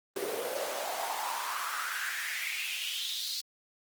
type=noise with high-pass filter sweep; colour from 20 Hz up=pink; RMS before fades=-35 dBFS; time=0.16-3.41 s; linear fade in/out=5 ms; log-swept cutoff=390 to 4400 Hz; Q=4.9; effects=Opus 24 kbps